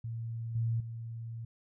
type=tone with level steps; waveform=sine; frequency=114.8 Hz; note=A#2; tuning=26 cents flat; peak=-35 / -28 / -38 dBFS; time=0.04-1.45 s; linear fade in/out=5 ms; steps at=0.55 / 0.8 s; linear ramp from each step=5 ms; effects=none